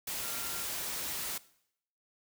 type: tone in noise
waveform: sine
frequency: 1384 Hz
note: F6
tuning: 16 cents flat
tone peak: -47 dBFS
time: 0.23-0.64 s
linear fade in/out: 5 ms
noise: white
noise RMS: -37 dBFS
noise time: 0.07-1.38 s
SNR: -13 dB
effects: noise-tail reverb RT60 0.7 s tail -19 dB re dry